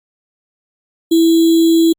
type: tone with sample-and-hold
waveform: sine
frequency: 329.6 Hz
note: E4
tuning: in tune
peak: -7 dBFS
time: 1.11-1.93 s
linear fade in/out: 10 ms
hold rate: 3675 Hz
effects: Opus 24 kbps